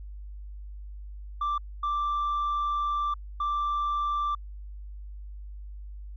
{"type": "tone bursts at uneven times", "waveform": "sine", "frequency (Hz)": 1174.7, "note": "D6", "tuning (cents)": 0, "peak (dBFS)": -23, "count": 3, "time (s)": [[1.41, 1.58], [1.83, 3.14], [3.4, 4.35]], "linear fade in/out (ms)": 5, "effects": ["tanh soft clip ceiling -24 dBFS", "added 50 Hz sine -38 dBFS peak until 6.16 s"]}